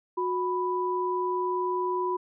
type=tone pair together; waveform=sine; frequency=364.8 / 989.8 Hz; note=F#4 / B5; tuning=-24 / +4 cents; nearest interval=octave + perfect fourth; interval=1728 cents; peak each=-28 dBFS; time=0.17-2.17 s; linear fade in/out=10 ms; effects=none